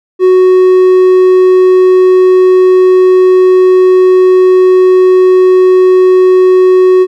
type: tone with hard clipping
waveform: triangle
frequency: 370 Hz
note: F#4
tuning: in tune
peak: -3 dBFS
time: 0.19-7.07 s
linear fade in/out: 50 ms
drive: 6 dB
effects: none